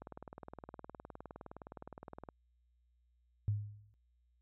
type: click train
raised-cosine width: 1 ms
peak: -33 dBFS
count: 45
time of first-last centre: 0.02-2.288 s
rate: 19.4 Hz
type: tone with exponential decay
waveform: sine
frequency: 103.83 Hz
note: G#2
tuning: in tune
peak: -28 dBFS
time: 3.48-3.94 s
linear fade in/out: 0 ms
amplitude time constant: 100 ms
effects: added 60 Hz sine -70 dBFS peak until 4.41 s